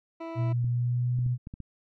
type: tone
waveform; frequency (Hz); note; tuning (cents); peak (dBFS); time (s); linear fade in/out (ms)
20% pulse; 329.6; E4; 0; -30; 0.2-0.53; 10
type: tone with pitch glide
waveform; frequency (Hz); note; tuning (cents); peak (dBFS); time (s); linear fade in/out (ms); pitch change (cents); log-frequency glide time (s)
sine; 120.7 to 123.59; B2 to B2; -39 to +2; -24; 0.35-1.38; 50; +41; 0.68-1.17
type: clicks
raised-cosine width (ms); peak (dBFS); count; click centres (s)
5; -27; 6; 0.644 / 1.189 / 1.263 / 1.471 / 1.539 / 1.603
effects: low-pass 2000 Hz 12 dB/octave